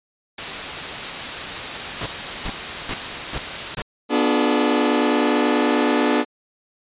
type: noise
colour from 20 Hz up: white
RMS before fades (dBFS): -27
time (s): 0.38-3.75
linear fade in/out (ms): 5
type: noise bursts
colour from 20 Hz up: pink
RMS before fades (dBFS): -26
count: 5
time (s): 2.01-3.82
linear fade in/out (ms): 2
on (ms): 50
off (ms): 390
type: chord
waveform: sawtooth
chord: B diminished seventh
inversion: none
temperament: just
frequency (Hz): 246.9 / 296.3 / 355.6 / 426.7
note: B3 / D4 / F4 / Ab4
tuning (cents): 0 / +15 / +31 / +47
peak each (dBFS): -17 / -16 / -22 / -19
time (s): 4.09-6.25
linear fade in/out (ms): 50
effects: resampled to 8000 Hz